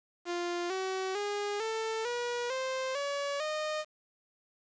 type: tone with pitch steps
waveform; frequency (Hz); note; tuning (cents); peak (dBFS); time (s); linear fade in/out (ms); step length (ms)
sawtooth; 348.9 / 378.3 / 410.1 / 444.7 / 482.1 / 522.8 / 566.8 / 614.5; F4 / F#4 / G#4 / A4 / B4 / C5 / C#5 / D#5; -2 / +38 / -22 / +18 / -42 / -1 / +38 / -22; -28; 0.25-3.85; 50; 450
effects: resampled to 16000 Hz + 9-bit